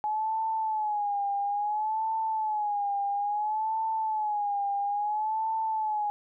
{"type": "tone with vibrato", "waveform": "sine", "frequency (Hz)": 844, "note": "G#5", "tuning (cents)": 28, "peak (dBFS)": -26, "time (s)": [0.04, 6.1], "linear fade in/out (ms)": 0, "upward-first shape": "sine", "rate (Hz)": 0.59, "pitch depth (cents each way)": 87, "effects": []}